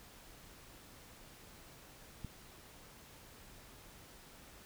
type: click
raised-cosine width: 5 ms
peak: -30 dBFS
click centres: 2.247 s
effects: pink hiss -57 dBFS RMS until 4.65 s